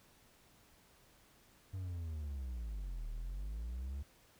triangle linear two-way sweep, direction down then up, 96.5 to 36.71 to 71.5 Hz, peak -37 dBFS, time 1.73-4.03 s, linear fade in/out 10 ms, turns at 3.08 s, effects pink hiss -66 dBFS RMS until 4.39 s

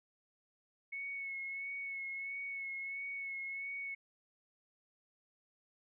sine tone with vibrato, 2200 Hz, C#7, 14 cents flat, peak -39 dBFS, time 0.92-3.95 s, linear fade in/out 10 ms, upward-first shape sine, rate 1.5 Hz, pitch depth 26 cents each way, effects none

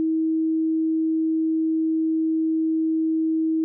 sine tone, 320 Hz, D#4, 49 cents sharp, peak -19 dBFS, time 0-3.64 s, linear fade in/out 0 ms, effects none

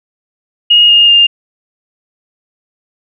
sine tone with pitch steps, 2868 / 2838 / 2809 Hz, F7 / F7 / F7, +45 / +27 / +9 cents, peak -3 dBFS, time 0.7-1.27 s, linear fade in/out 10 ms, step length 190 ms, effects none

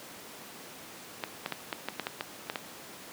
clicks, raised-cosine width 0.3 ms, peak -15 dBFS, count 10, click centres 1.238 / 1.461 / 1.523 / 1.728 / 1.886 / 1.997 / 2.069 / 2.209 / 2.499 / 2.558 s, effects pink hiss -46 dBFS RMS until 3.12 s + high-pass 200 Hz 12 dB/octave

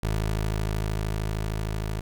20% pulse tone with level ramp, 53.1 Hz, G#1, 39 cents sharp, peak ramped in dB -19 to -23 dBFS, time 0.03-2.01 s, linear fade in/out 5 ms, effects 10-bit

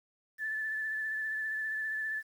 sine tone with vibrato, 1747 Hz, A6, 13 cents flat, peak -32 dBFS, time 0.38-2.23 s, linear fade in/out 50 ms, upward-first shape sine, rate 15 Hz, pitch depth 23 cents each way, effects 10-bit

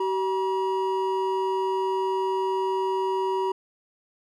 triangle tone pair together, 381.5 / 960 Hz, G4 / B5, -47 / -49 cents, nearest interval octave + major third, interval 1598 cents, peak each -23 / -25 dBFS, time 0-3.52 s, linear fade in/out 5 ms, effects none

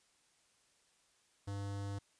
square tone with notch filter, 100 Hz, G2, 35 cents sharp, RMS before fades -41 dBFS, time 1.47-1.99 s, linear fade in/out 10 ms, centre 2400 Hz, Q 1.8, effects white hiss -72 dBFS RMS until 2.19 s + resampled to 22050 Hz

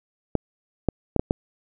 clicks, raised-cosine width 2 ms, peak -6 dBFS, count 5, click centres 0.353 / 0.887 / 1.163 / 1.195 / 1.309 s, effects none

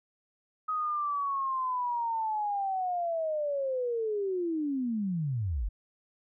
sine linear sweep, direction down, 1264 to 41.2 Hz, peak -28 dBFS, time 0.68-5.69 s, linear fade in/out 10 ms, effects none

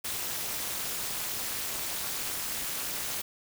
white noise with amplitude modulation, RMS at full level -30 dBFS, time 0.04-3.22 s, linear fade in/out 10 ms, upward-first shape sine, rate 252 Hz, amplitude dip 90%, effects none

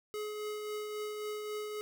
square tone with tremolo, 422.7 Hz, G#4, 31 cents sharp, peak -36 dBFS, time 0.14-1.81 s, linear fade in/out 0 ms, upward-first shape triangle, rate 3.7 Hz, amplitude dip 35%, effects none

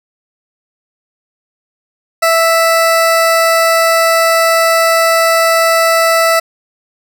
20% pulse tone, 659.3 Hz, E5, in tune, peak -3 dBFS, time 2.22-6.4 s, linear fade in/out 10 ms, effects none

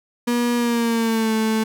35% pulse tone with pitch glide, 240 to 220.1 Hz, B3 to A3, -49 to +1 cents, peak -16 dBFS, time 0.27-1.64 s, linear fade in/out 10 ms, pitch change -150 cents, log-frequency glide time 0.56-1.33 s, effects none

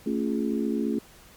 harmonic tone with a mistuned harmonic, 69.3 Hz, C#2, in tune, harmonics 3 / 4 / 5 / 6, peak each -27 / -29 / -31 / -33 dBFS, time 0.06-0.99 s, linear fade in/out 5 ms, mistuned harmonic 3, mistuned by +120 cents, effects pink hiss -52 dBFS RMS until 1.36 s + MP3 96 kbps

